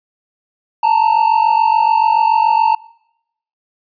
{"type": "tone pair together", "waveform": "triangle", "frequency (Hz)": [875, 922], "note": ["A5", "A#5"], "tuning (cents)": [-10, -19], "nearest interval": "minor second", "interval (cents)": 91, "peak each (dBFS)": -11, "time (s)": [0.83, 2.75], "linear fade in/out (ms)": 5, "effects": ["noise-tail reverb RT60 0.8 s tail -23 dB re dry", "resampled to 11025 Hz"]}